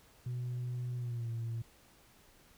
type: tone with pitch glide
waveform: sine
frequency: 123.47 to 115.2 Hz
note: B2 to A#2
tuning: 0 to -20 cents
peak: -33 dBFS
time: 0.26-1.62 s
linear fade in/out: 5 ms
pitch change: -120 cents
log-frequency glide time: 0.96-1.3 s
effects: tanh soft clip ceiling -33 dBFS + pink hiss -63 dBFS RMS until 2.57 s